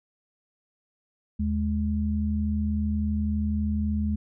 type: tone pair together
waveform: sine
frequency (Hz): 78 / 210.4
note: D#2 / G#3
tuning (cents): +5 / +23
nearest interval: octave + perfect fourth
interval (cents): 1718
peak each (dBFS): -26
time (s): 1.39-4.16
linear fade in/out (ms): 10
effects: none